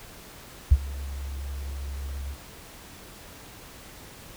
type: tone with ADSR envelope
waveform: sine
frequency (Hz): 68.8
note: C#2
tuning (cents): -12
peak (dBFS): -9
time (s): 0.71-2.37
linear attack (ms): 10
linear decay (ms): 45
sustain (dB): -22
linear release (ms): 59
effects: pink hiss -46 dBFS RMS until 4.36 s